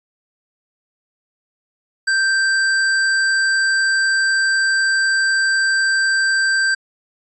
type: tone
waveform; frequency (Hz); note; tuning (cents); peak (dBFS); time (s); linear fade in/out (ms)
square; 1568; G6; 0; -15; 2.07-6.75; 10
effects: resampled to 22050 Hz